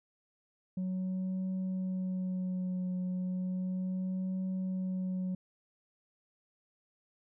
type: tone with vibrato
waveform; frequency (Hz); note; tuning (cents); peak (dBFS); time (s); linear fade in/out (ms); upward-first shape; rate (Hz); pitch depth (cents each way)
sine; 184.9; F#3; -1; -29; 0.77-5.35; 5; triangle; 0.34; 25
effects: tanh soft clip ceiling -31 dBFS